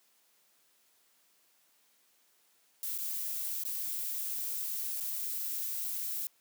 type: noise with dropouts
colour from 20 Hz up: violet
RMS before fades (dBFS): -36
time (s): 2.83-6.27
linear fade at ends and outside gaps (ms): 1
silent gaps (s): 2.978-2.986 / 3.637-3.651 / 5.002-5.007
effects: white hiss -69 dBFS RMS until 6.4 s + high-pass 200 Hz 12 dB/octave